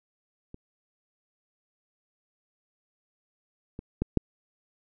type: clicks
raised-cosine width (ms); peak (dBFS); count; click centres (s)
3; -29 / -24 / -13 / -8; 4; 0.544 / 3.791 / 4.02 / 4.173
effects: none